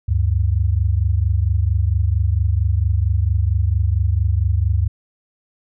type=tone pair together; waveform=sine; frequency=73.42 / 97.83 Hz; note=D2 / G2; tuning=0 / -3 cents; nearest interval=perfect fourth; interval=497 cents; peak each=-17 dBFS; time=0.08-4.88 s; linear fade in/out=10 ms; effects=none